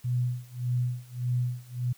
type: tone with tremolo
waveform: sine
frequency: 123.47 Hz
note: B2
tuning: in tune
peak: -23 dBFS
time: 0.04-1.93 s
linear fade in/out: 10 ms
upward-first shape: sine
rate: 1.7 Hz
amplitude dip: 95%
effects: white hiss -58 dBFS RMS until 1.97 s